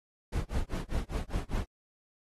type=noise with tremolo; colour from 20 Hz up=brown; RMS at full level=-29 dBFS; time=0.32-1.65 s; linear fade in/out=10 ms; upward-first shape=sine; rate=5 Hz; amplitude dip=100%; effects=AAC 32 kbps